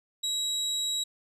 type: tone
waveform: 30% pulse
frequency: 3862 Hz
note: B7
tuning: 39 cents flat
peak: -25 dBFS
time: 0.23-1.04 s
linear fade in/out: 10 ms
effects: resampled to 32000 Hz + 11-bit